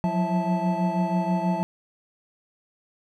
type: tone cluster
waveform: triangle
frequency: 177.2 / 183.4 / 333.3 / 657 / 874 Hz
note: F3 / F#3 / E4 / E5 / A5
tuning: +25 / -15 / +19 / -6 / -12 cents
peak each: -24 / -24 / -33 / -29 / -27 dBFS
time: 0.04-1.63 s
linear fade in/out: 0 ms
effects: none

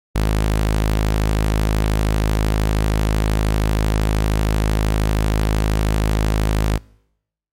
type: tone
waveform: sawtooth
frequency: 52.9 Hz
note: G#1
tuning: 33 cents sharp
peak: -11 dBFS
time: 0.15-6.78 s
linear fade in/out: 10 ms
effects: noise-tail reverb RT60 0.8 s tail -25 dB re dry + MP3 64 kbps

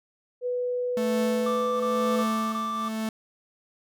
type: tone with pitch glide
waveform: sine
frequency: 493.9 to 499.1 Hz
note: B4 to B4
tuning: 0 to +18 cents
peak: -25 dBFS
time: 0.41-2.25 s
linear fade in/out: 50 ms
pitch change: +18 cents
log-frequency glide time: 1.01-1.94 s
type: tone with tremolo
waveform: 45% pulse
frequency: 220.2 Hz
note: A3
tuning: 2 cents sharp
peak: -24 dBFS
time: 0.97-3.09 s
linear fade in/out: 2 ms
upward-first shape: triangle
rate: 1 Hz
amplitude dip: 75%
type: tone bursts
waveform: triangle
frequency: 1174.7 Hz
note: D6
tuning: in tune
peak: -26 dBFS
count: 4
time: 1.46-2.886 s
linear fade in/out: 5 ms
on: 340 ms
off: 22 ms
effects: none

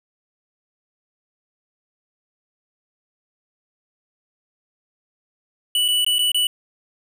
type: tone with dropouts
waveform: square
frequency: 2960 Hz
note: F#7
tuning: in tune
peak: -17 dBFS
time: 5.75-6.47 s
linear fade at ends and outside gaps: 2 ms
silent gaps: 5.881-5.885 / 6.047-6.064 / 6.184-6.191 / 6.318-6.345 s
effects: none

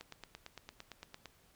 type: click train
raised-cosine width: 0.2 ms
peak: -29 dBFS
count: 12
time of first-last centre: 0.01-1.257 s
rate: 8.82 Hz
effects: pink hiss -67 dBFS RMS until 1.55 s

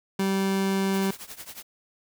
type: tone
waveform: 30% pulse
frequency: 193.8 Hz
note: G3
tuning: 20 cents flat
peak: -20 dBFS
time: 0.19-1.11 s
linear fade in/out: 5 ms
type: noise with tremolo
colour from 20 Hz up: white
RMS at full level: -38 dBFS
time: 0.93-1.63 s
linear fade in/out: 10 ms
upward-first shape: triangle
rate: 11 Hz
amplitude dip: 90%
effects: none

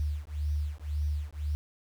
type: beating tone pair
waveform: sine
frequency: 73.42 / 75.32 Hz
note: D2 / D2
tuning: 0 / +44 cents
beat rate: 1.9 Hz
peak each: -32 / -32 dBFS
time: 0-1.55 s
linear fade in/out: 0 ms
effects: 9-bit

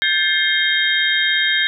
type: tone cluster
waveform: sine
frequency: 1582 / 1739 / 2123 / 3193 / 3723 Hz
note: G6 / A6 / C7 / G7 / A#7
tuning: +15 / -21 / +25 / +31 / -3 cents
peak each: -21 dBFS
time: 0.02-1.67 s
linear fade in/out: 0 ms
effects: none

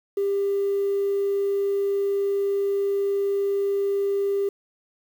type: tone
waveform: triangle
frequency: 398.3 Hz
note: G4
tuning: 28 cents sharp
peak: -17 dBFS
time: 0.17-4.49 s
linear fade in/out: 5 ms
effects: tanh soft clip ceiling -18 dBFS + 8-bit

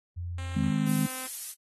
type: tone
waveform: sine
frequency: 87.31 Hz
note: F2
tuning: in tune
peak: -32 dBFS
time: 0.16-0.71 s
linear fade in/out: 20 ms
type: tone with pitch glide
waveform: 5% pulse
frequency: 265.8 to 258.4 Hz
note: C4 to C4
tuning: +27 to -21 cents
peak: -30 dBFS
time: 0.38-1.27 s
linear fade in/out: 2 ms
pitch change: -48 cents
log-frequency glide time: 0.68-0.88 s
type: chord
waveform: sine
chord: Ab major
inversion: second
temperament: just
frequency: 155.74 / 207.7 / 259.6 Hz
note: Eb3 / Ab3 / C4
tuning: +2 / 0 / -13 cents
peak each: -28 / -28 / -30 dBFS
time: 0.55-1.07 s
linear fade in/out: 20 ms
type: noise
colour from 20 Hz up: violet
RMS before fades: -33 dBFS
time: 0.85-1.55 s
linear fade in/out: 50 ms
effects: AAC 32 kbps

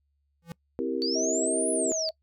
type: tone with exponential growth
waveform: square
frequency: 168 Hz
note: E3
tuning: 33 cents sharp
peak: -33 dBFS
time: 0.42-0.52 s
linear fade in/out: 2 ms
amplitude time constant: 21 ms
type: chord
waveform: sine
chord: C dominant seventh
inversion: none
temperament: equal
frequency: 261.6 / 329.6 / 392 / 466.2 Hz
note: C4 / E4 / G4 / Bb4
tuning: 0 / 0 / 0 / 0 cents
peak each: -32 dBFS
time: 0.79-1.92 s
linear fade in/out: 0 ms
type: linear two-way sweep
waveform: sine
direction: up then down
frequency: 4458 to 10060 to 4458 Hz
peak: -28 dBFS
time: 1.02-2.09 s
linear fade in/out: 0 ms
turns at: 1.71 s
type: tone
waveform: sine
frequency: 637 Hz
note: D#5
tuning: 41 cents sharp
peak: -30 dBFS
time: 1.15-2.11 s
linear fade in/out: 10 ms
effects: noise-tail reverb RT60 0.1 s tail -23 dB re dry + added 71 Hz sine -70 dBFS peak until 2.22 s

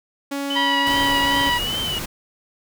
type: tone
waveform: sawtooth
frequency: 280 Hz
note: C#4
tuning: 18 cents sharp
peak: -20 dBFS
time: 0.31-1.5 s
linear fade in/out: 10 ms
type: tone with vibrato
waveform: sine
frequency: 2993 Hz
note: F#7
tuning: 19 cents sharp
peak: -23 dBFS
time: 0.5-1.99 s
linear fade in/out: 5 ms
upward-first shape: triangle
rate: 2.5 Hz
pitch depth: 78 cents each way
type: harmonic tone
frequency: 970 Hz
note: B5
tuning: 31 cents flat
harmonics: 1 / 2 / 3 / 4 / 5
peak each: -21 / -22 / -31 / -34 / -35 dBFS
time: 0.55-1.59 s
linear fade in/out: 20 ms
type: noise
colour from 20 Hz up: pink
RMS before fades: -29 dBFS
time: 0.86-2.06 s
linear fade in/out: 10 ms
effects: none

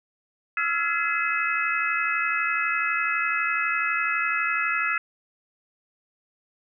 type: tone cluster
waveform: sine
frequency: 1312 / 1384 / 1690 / 2044 / 2573 Hz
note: E6 / F6 / G#6 / C7 / E7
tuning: -9 / -16 / +30 / -41 / -43 cents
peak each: -30 / -28 / -29 / -29 / -28 dBFS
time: 0.57-4.98 s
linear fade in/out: 2 ms
effects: none

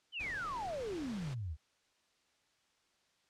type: exponential sweep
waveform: sine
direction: down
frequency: 3136 to 69.3 Hz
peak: -37 dBFS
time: 0.12-1.57 s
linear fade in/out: 50 ms
type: noise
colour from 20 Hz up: pink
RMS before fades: -49 dBFS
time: 0.19-1.35 s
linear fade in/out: 20 ms
effects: white hiss -74 dBFS RMS until 3.29 s + low-pass 6000 Hz 12 dB/octave

